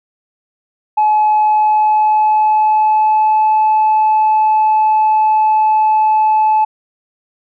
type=tone with pitch glide; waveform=sine; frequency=853 to 864.4 Hz; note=G#5 to A5; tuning=+46 to -31 cents; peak=-7 dBFS; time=0.97-6.65 s; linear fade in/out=10 ms; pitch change=+23 cents; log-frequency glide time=1.35-3.52 s; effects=tanh soft clip ceiling -6 dBFS